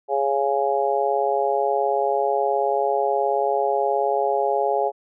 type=harmonic tone; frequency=138.59 Hz; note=C#3; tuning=in tune; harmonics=3 / 4 / 5 / 6; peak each=-24 / -24 / -24 / -24 dBFS; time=0.08-4.92 s; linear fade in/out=50 ms; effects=none